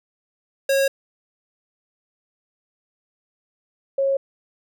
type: tone pair in turn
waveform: square / sine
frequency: 546 / 546 Hz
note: C#5 / C#5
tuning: -26 / -26 cents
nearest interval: unison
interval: 0 cents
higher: neither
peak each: -17 dBFS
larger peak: neither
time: 0.69-0.88 / 3.98-4.17 s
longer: neither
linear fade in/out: 5 ms
effects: none